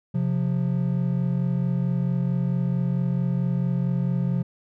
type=tone pair together; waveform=triangle; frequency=132.9 / 177.4 Hz; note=C3 / F3; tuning=+27 / +27 cents; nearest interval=perfect fourth; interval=500 cents; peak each=-22 dBFS; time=0.14-4.43 s; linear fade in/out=10 ms; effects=none